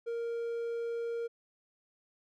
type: tone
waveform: triangle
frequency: 466.2 Hz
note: A#4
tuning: in tune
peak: -31 dBFS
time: 0.06-1.28 s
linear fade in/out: 20 ms
effects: none